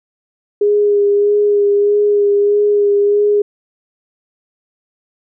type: tone with vibrato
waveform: sine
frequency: 410 Hz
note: G#4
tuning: 22 cents flat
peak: -9 dBFS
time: 0.61-3.42 s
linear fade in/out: 5 ms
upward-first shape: sine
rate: 1.6 Hz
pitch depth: 19 cents each way
effects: none